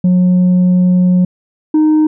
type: tone pair in turn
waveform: sine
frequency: 181.1 / 308.9 Hz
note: F#3 / D#4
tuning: -37 / -12 cents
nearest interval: major sixth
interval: 925 cents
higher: second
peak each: -4 dBFS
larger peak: neither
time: 0.04-1.25 / 1.74-2.07 s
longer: first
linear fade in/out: 5 ms
effects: tanh soft clip ceiling -6 dBFS